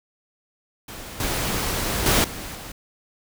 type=noise with level steps; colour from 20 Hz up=pink; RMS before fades=-37 / -25 / -18 / -34 / -37 dBFS; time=0.88-2.72 s; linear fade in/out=5 ms; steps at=1.2 / 2.06 / 2.24 / 2.55 s; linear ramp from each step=2 ms; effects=none